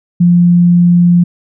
sine tone, 174.61 Hz, F3, in tune, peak -4 dBFS, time 0.2-1.24 s, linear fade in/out 10 ms, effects none

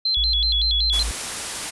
sine tone with vibrato, 3729 Hz, A#7, in tune, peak -18 dBFS, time 0.05-1.03 s, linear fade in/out 5 ms, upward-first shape square, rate 5.3 Hz, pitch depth 170 cents each way
sine tone, 55.1 Hz, A1, 3 cents sharp, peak -23 dBFS, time 0.17-1.11 s, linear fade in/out 0 ms
white noise, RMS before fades -28 dBFS, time 0.92-1.71 s, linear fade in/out 20 ms
effects resampled to 24000 Hz

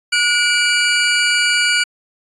25% pulse tone pair together, 1452.1 / 2326 Hz, F#6 / D7, -33 / -17 cents, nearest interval minor sixth, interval 816 cents, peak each -12 dBFS, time 0.12-1.84 s, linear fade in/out 10 ms, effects resampled to 24000 Hz

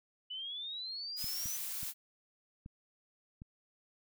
sine exponential sweep, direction up, 2962 to 6160 Hz, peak -39 dBFS, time 0.3-1.57 s, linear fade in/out 10 ms
blue noise, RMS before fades -40 dBFS, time 1.16-1.94 s, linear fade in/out 50 ms
clicks, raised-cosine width 5 ms, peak -35 dBFS, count 5, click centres 1.243 / 1.458 / 1.831 / 2.661 / 3.419 s
effects none

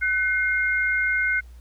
sine tone pair together, 1505.4 / 2129 Hz, F#6 / C7, +29 / +30 cents, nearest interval tritone, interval 601 cents, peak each -22 / -23 dBFS, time 0.01-1.41 s, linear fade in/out 20 ms, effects added 60 Hz sine -41 dBFS peak until 1.6 s + pink hiss -60 dBFS RMS until 1.6 s

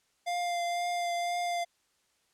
square tone with vibrato, 698.5 Hz, F5, in tune, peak -30 dBFS, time 0.26-1.65 s, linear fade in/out 20 ms, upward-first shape triangle, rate 2 Hz, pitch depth 18 cents each way, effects white hiss -72 dBFS RMS until 2.33 s + low-pass 9000 Hz 12 dB/octave

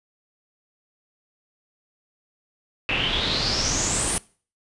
pink noise with low-pass filter sweep, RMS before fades -24 dBFS, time 2.89-4.18 s, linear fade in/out 0 ms, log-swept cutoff 2600 to 9800 Hz, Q 7.1, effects noise-tail reverb RT60 0.4 s tail -22 dB re dry + resampled to 24000 Hz

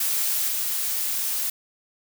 blue noise with level steps, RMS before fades -24 / -26 dBFS, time 0-1.5 s, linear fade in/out 5 ms, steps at 0.48 s, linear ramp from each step 2 ms, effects none

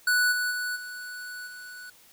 square tone with level steps, 1480 Hz, F#6, in tune, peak -21 / -26 / -29 / -37 / -41 dBFS, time 0.07-1.9 s, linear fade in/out 5 ms, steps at 0.31 / 0.5 / 0.75 / 1.46 s, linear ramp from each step 20 ms, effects white hiss -56 dBFS RMS until 2.12 s

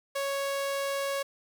sawtooth tone, 554.4 Hz, C#5, in tune, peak -25 dBFS, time 0.15-1.23 s, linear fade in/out 10 ms, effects 9-bit

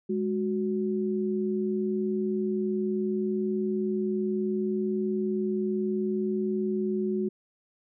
sine tone pair together, 207.7 / 369 Hz, G#3 / F#4, 0 / -5 cents, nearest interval minor seventh, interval 995 cents, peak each -28 dBFS, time 0.09-7.29 s, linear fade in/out 10 ms, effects none

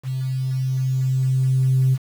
sine tone with level ramp, 130.81 Hz, C3, in tune, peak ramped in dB -22 to -12 dBFS, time 0.03-1.98 s, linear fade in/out 50 ms, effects tanh soft clip ceiling -10 dBFS + 7-bit

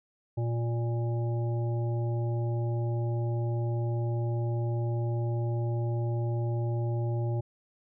harmonic tone, 117.5 Hz, A#2, 14 cents sharp, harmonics 1 / 3 / 5 / 7, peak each -27 / -37 / -41 / -44 dBFS, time 0.37-7.41 s, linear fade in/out 10 ms, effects none

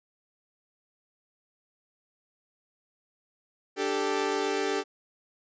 sawtooth chord, D suspended fourth, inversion none, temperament equal, 293.7 / 392 / 440 Hz, D4 / G4 / A4, 0 / 0 / 0 cents, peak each -30 / -25 / -27 dBFS, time 3.76-4.84 s, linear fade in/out 50 ms, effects resampled to 16000 Hz

